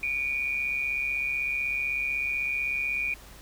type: tone pair together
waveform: sine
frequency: 2291 / 2427 Hz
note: D7 / D#7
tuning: -44 / -44 cents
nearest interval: minor second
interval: 100 cents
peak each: -33 / -27 dBFS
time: 0.03-3.14 s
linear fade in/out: 2 ms
effects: added 50 Hz sine -48 dBFS peak until 3.41 s + pink hiss -50 dBFS RMS until 3.41 s